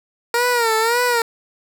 15% pulse tone with vibrato, 466.2 Hz, A#4, in tune, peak -9 dBFS, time 0.34-1.22 s, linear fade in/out 2 ms, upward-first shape sine, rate 1.8 Hz, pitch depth 100 cents each way, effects none

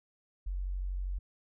sine tone, 46.25 Hz, F#1, in tune, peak -32 dBFS, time 0.46-1.19 s, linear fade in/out 10 ms, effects none

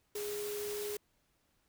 sine tone in noise, 415.1 Hz, G#4, 1 cent flat, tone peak -37 dBFS, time 0.15-0.97 s, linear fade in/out 5 ms, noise white, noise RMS -44 dBFS, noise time 0.15-0.97 s, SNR +4 dB, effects pink hiss -75 dBFS RMS until 1.68 s

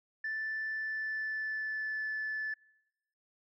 sine tone with pitch glide, 1760 to 1740.8 Hz, A6 to A6, 0 to -19 cents, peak -32 dBFS, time 0.24-2.54 s, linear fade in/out 5 ms, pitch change -19 cents, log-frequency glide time 0.69-2.04 s, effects noise-tail reverb RT60 1.0 s tail -25 dB re dry + tanh soft clip ceiling -30 dBFS

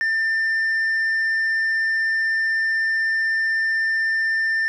sine tone with tanh clipping, 1792 Hz, A6, 31 cents sharp, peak -19 dBFS, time 0.01-4.68 s, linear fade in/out 0 ms, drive 3 dB, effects none

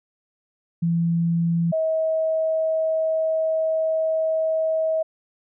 sine tone pair in turn, 168.4 / 639.3 Hz, E3 / D#5, +37 / +47 cents, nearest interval octave + major seventh, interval 2310 cents, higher second, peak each -18 / -19 dBFS, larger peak first, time 0.82-1.72 / 1.72-5.03 s, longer second, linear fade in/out 10 ms, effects none

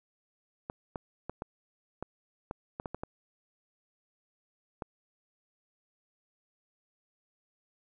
clicks, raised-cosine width 1 ms, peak -22 dBFS, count 11, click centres 0.699 / 0.958 / 1.296 / 1.421 / 2.026 / 2.511 / 2.799 / 2.858 / 2.946 / 3.035 / 4.822 s, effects none

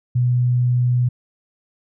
sine tone, 123.5 Hz, B2, in tune, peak -14 dBFS, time 0.15-1.09 s, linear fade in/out 10 ms, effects none

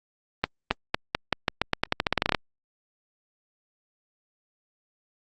accelerating click train, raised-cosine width 0.3 ms, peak -5 dBFS, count 19, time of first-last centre 0.44-2.348 s, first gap 270 ms, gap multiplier 0.87, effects Opus 32 kbps

